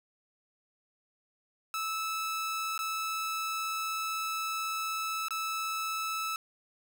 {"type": "tone with dropouts", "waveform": "sawtooth", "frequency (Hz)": 1309, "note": "E6", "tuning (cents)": -13, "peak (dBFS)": -28, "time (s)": [1.74, 6.36], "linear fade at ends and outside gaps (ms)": 1, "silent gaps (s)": [[2.778, 2.79], [5.284, 5.307]], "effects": []}